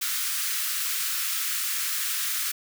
white high-pass noise, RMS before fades -28 dBFS, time 0.01-2.52 s, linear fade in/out 10 ms, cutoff 1200 Hz, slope 48 dB/octave, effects none

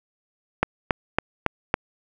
click train, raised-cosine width 0.5 ms, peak -3 dBFS, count 5, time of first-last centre 0.63-1.741 s, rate 3.6 Hz, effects none

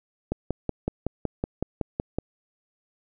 click train, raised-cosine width 2 ms, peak -12 dBFS, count 11, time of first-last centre 0.32-2.186 s, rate 5.36 Hz, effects none

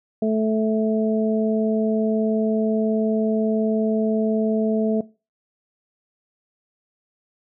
harmonic tone, 218.6 Hz, A3, 11 cents flat, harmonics 1 / 2 / 3, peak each -20 / -23 / -25 dBFS, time 0.22-5.01 s, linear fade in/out 5 ms, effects noise-tail reverb RT60 0.3 s tail -20 dB re dry

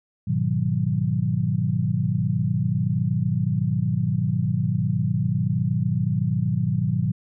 sine chord, G# minor seventh, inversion none, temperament equal with one note detuned, 103.83 / 123.47 / 156.92 / 185 Hz, G#2 / B2 / D#3 / F#3, 0 / 0 / +15 / 0 cents, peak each -27 / -24 / -25 / -26 dBFS, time 0.27-7.12 s, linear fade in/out 10 ms, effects none

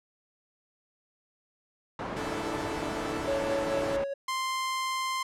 white low-pass noise, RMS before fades -36 dBFS, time 1.99-4.04 s, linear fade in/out 2 ms, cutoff 1000 Hz, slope 12 dB/octave
sawtooth chord, D suspended second, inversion none, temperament equal, 293.7 / 329.6 / 440 Hz, D4 / E4 / A4, 0 / 0 / 0 cents, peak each -35 / -34 / -34 dBFS, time 2.16-3.97 s, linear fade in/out 10 ms
triangle tone with tremolo, 554.4 Hz, C#5, in tune, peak -24 dBFS, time 3.27-4.14 s, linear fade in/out 10 ms, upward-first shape triangle, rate 4.6 Hz, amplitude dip 55%
sawtooth tone, 1046.5 Hz, C6, in tune, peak -25 dBFS, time 4.28-5.23 s, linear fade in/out 5 ms
effects low-pass 10000 Hz 12 dB/octave

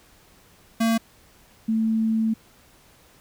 square / sine tone pair in turn, 226.9 / 222.1 Hz, A#3 / A3, -47 / +16 cents, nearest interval unison, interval 37 cents, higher first, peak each -19 dBFS, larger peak neither, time 0.8-0.98 / 1.68-2.34 s, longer second, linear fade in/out 10 ms, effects pink hiss -55 dBFS RMS until 3.2 s

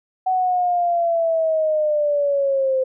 sine linear sweep, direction down, 751 to 518 Hz, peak -16 dBFS, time 0.26-2.84 s, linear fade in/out 10 ms, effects none

